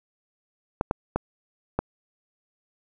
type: clicks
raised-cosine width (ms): 1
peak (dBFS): -9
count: 4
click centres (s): 0.811 / 0.911 / 1.16 / 1.79
effects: none